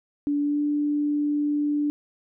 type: tone with pitch glide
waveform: sine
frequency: 289.3 to 293.7 Hz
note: D4 to D4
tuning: -26 to 0 cents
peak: -21 dBFS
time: 0.27-1.9 s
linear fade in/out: 0 ms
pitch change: +26 cents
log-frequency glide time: 0.4-0.61 s
effects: none